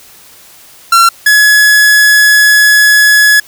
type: tone pair in turn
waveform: 45% pulse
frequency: 1362 / 1693.4 Hz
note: F6 / G#6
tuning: -44 / +33 cents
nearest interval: major third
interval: 377 cents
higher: second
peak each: -3 dBFS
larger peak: neither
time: 0.92-1.09 / 1.26-3.4 s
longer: second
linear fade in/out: 5 ms
effects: white hiss -38 dBFS RMS until 3.47 s